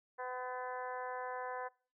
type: harmonic tone with a mistuned harmonic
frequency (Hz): 252.4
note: B3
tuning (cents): +38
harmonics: 2 / 3 / 4 / 5 / 6 / 7 / 8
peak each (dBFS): -44 / -45 / -44 / -55 / -50 / -50 / -59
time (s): 0.18-1.69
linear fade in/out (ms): 20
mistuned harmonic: 7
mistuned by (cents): -18
effects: noise-tail reverb RT60 0.4 s tail -23 dB re dry